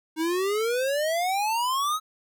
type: exponential sweep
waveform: square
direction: up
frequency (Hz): 311.1 to 1294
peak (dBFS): -24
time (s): 0.16-2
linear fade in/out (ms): 50
effects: none